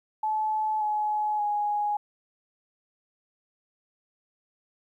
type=tone with pitch steps; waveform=sine; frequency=863 / 846.7 / 830.7 Hz; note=A5 / G#5 / G#5; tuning=-34 / +33 / 0 cents; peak=-24 dBFS; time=0.23-1.97 s; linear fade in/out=5 ms; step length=580 ms; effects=11-bit